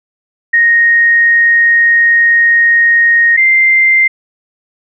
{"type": "tone pair in turn", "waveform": "sine", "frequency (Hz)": [1864.7, 2089], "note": ["A#6", "C7"], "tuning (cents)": [0, -3], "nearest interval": "major second", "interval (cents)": 197, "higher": "second", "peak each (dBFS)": -5, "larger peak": "neither", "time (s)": [[0.53, 3.37], [3.37, 4.08]], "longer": "first", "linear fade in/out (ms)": 10, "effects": []}